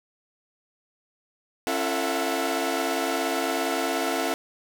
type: tone cluster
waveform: sawtooth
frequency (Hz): 271.9 / 339.1 / 443.5 / 661 / 731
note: C#4 / E4 / A4 / E5 / F#5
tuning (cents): -33 / +49 / +14 / +5 / -21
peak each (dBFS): -27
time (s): 1.67-4.34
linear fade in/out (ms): 0
effects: none